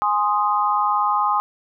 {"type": "chord", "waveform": "sine", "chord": "Ab major", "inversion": "none", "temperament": "equal", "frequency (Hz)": [830.6, 1046.5, 1244.5], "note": ["Ab5", "C6", "Eb6"], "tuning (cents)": [0, 0, 0], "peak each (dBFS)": -21, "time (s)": [0.02, 1.4], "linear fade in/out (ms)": 0, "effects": []}